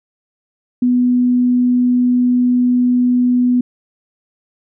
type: tone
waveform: sine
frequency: 247.3 Hz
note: B3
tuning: 3 cents sharp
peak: -10 dBFS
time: 0.82-3.61 s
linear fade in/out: 5 ms
effects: none